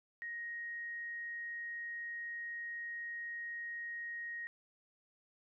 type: tone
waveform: sine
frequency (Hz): 1876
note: A#6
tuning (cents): +11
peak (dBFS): -40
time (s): 0.22-4.47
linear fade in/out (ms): 0
effects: none